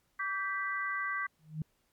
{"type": "chord", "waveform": "sine", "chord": "G major", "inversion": "second", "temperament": "equal with one note detuned", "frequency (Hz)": [1153.8, 1568, 1975.5], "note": ["D6", "G6", "B6"], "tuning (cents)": [-31, 0, 0], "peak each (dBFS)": -36, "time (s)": [0.19, 1.27], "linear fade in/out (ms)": 10}
{"type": "tone with exponential growth", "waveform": "sine", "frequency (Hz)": 155.56, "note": "D#3", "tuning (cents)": 0, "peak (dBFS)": -29, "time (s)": [1.39, 1.62], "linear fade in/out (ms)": 2, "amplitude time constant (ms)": 50}
{"effects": ["pink hiss -74 dBFS RMS until 1.92 s", "MP3 96 kbps"]}